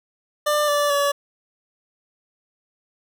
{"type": "tone with pitch steps", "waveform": "25% pulse", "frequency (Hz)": [595, 582.1, 569.4], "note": ["D5", "D5", "C#5"], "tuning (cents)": [22, -15, 46], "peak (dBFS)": -14, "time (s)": [0.46, 1.12], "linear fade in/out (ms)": 10, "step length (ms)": 220, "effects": []}